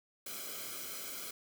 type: noise with comb filter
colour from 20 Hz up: white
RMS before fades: -43 dBFS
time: 0.26-1.31 s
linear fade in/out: 5 ms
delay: 1.1 ms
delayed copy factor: -0.85
effects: none